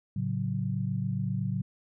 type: chord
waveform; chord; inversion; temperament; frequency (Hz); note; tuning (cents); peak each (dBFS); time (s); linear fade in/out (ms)
sine; F# minor; first; just; 111 / 138.75 / 185; A2 / C#3 / F#3; +16 / +2 / 0; -32; 0.16-1.62; 5
effects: none